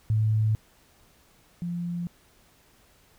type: tone pair in turn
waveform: sine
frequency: 108.8 / 173.4 Hz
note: A2 / F3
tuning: -19 / -12 cents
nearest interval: minor sixth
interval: 807 cents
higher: second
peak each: -20 / -28 dBFS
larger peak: first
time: 0.1-0.55 / 1.62-2.07 s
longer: neither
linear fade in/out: 0 ms
effects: pink hiss -60 dBFS RMS until 3.18 s